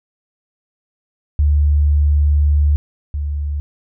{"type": "tone pair in turn", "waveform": "sine", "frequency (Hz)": [73.42, 72.91], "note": ["D2", "D2"], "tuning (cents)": [0, -12], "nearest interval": "unison", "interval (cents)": 12, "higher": "first", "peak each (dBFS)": [-10, -18], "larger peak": "first", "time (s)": [[1.39, 2.76], [3.14, 3.6]], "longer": "first", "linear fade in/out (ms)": 0, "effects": []}